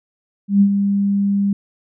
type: tone with ADSR envelope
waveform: sine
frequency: 200 Hz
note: G3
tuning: 35 cents sharp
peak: -7 dBFS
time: 0.48-1.53 s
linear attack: 130 ms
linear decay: 77 ms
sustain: -7 dB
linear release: 3 ms
effects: none